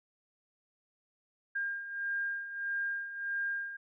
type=beating tone pair; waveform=sine; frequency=1606 / 1607.6 Hz; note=G6 / G6; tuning=+41 / +43 cents; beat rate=1.6 Hz; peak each=-40 / -34 dBFS; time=1.55-3.77 s; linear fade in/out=10 ms; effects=none